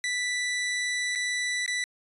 sawtooth tone with dropouts, 1975.5 Hz, B6, in tune, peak -23 dBFS, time 0.04-1.84 s, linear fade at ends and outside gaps 1 ms, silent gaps 1.152-1.157 / 1.662-1.678 s, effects resampled to 24000 Hz

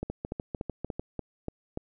two click trains, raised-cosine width 2 ms, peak -19 / -19 dBFS, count 7 / 7, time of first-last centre 0.03-1.774 / 0.1-0.996 s, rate 3.44 / 6.7 Hz, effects none

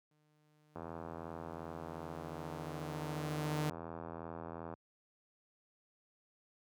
sawtooth tone with exponential growth, 151.3 Hz, D#3, 48 cents flat, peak -29 dBFS, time 0.11-3.7 s, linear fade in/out 2 ms, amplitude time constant 780 ms
click train, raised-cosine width 1 ms, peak -30 dBFS, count 330, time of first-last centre 0.76-4.738 s, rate 82.7 Hz
effects high-pass 80 Hz 12 dB/octave

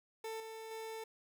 30% pulse tone with level steps, 444.7 Hz, A4, 18 cents sharp, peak -38 / -43 / -40 dBFS, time 0.24-1.04 s, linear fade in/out 5 ms, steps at 0.4 / 0.71 s, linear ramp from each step 2 ms, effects none

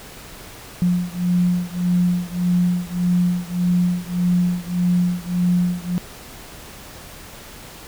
sine beating tone pair, 177 / 178.7 Hz, F3 / F3, +23 / +40 cents, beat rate 1.7 Hz, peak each -19 / -20 dBFS, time 0.82-5.98 s, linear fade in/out 0 ms, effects pink hiss -39 dBFS RMS until 7.87 s

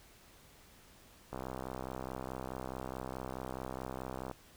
click train, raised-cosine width 1 ms, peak -26 dBFS, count 194, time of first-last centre 1.33-4.313 s, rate 64.7 Hz, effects pink hiss -60 dBFS RMS until 4.56 s

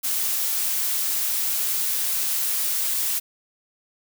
blue noise, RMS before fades -24 dBFS, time 0.03-3.2 s, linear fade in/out 20 ms, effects none

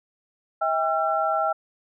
sine tone cluster, 644 / 797 / 1352 Hz, E5 / G5 / E6, -41 / +28 / +43 cents, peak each -25 dBFS, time 0.61-1.53 s, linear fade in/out 10 ms, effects none

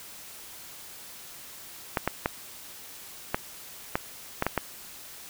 clicks, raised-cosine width 0.5 ms, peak -9 dBFS, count 8, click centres 1.972 / 2.076 / 2.259 / 3.345 / 3.955 / 4.424 / 4.466 / 4.577 s, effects white hiss -45 dBFS RMS until 5.29 s

